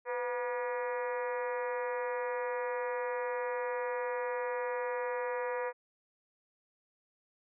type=harmonic tone with a mistuned harmonic; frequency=240.9 Hz; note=B3; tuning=43 cents flat; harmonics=2 / 3 / 4 / 5 / 6 / 7 / 8 / 9 / 10; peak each=-34 / -48 / -39 / -46 / -48 / -46 / -46 / -51 / -53 dBFS; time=0.05-5.73 s; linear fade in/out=50 ms; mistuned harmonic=2; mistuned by=+60 cents; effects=none